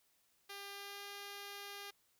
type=tone with pitch glide; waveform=5% pulse; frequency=400 to 403 Hz; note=G4 to G4; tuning=+35 to +48 cents; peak=-35 dBFS; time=0.49-1.91 s; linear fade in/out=10 ms; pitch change=+13 cents; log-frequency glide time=0.72-1.04 s; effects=white hiss -75 dBFS RMS until 2.19 s